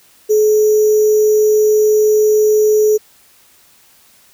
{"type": "tone with sample-and-hold", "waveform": "sine", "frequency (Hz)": 426.9, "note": "G#4", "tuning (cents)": 48, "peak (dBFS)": -8, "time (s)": [0.29, 2.98], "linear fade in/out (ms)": 20, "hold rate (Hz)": 6300, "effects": ["white hiss -49 dBFS RMS until 4.33 s"]}